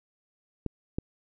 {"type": "clicks", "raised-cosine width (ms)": 3, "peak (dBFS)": [-17, -16], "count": 2, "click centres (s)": [0.663, 0.985], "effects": []}